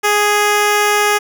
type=tone; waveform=10% pulse; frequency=415.3 Hz; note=G#4; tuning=in tune; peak=-3 dBFS; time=0.03-1.19 s; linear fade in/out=20 ms; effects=none